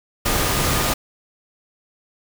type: tone in noise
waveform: sine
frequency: 1220 Hz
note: D#6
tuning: 34 cents flat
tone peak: -30 dBFS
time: 0.25-0.94 s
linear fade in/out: 10 ms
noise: pink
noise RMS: -20 dBFS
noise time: 0.25-0.94 s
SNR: -13 dB
effects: none